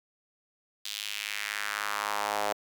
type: tone with high-pass filter sweep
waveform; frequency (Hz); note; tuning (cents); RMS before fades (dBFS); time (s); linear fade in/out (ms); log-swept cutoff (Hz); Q
sawtooth; 103.83; G#2; 0; -33; 0.85-2.53; 5; 3700 to 640; 2.1
effects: none